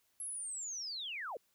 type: linear sweep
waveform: sine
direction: down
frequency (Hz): 11175 to 415.3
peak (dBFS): -39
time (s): 0.2-1.37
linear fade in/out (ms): 2
effects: white hiss -75 dBFS RMS until 1.54 s